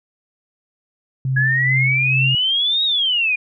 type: tone with tremolo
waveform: sine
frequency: 131.9 Hz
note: C3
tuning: 14 cents sharp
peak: -16 dBFS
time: 1.25-2.35 s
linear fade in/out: 2 ms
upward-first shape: sine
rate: 2.3 Hz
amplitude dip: 45%
type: exponential two-way sweep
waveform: sine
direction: up then down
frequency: 1661.2 to 3818 to 2409 Hz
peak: -15 dBFS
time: 1.36-3.36 s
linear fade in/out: 10 ms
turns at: 2.84 s
effects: none